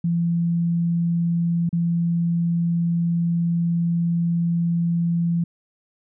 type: tone with dropouts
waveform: sine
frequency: 169.8 Hz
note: F3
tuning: 48 cents flat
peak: -18 dBFS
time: 0.04-5.44 s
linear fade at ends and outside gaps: 5 ms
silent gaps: 1.692-1.728 s
effects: none